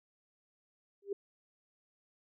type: tone with exponential growth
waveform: sine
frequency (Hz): 400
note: G4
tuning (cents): +35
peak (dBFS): -29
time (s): 1.02-1.13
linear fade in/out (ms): 5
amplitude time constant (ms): 23
effects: none